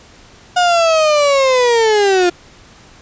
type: linear sweep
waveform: 35% pulse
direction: down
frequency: 724 to 346.8 Hz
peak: -8 dBFS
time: 0.56-2.3 s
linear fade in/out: 10 ms
effects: pink hiss -43 dBFS RMS until 3.01 s + resampled to 16000 Hz